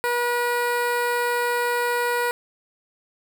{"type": "tone with notch filter", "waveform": "15% pulse", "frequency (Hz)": 482.6, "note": "B4", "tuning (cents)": -40, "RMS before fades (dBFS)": -23, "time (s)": [0.04, 2.31], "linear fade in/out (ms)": 0, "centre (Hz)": 5900, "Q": 1.2, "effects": ["8-bit"]}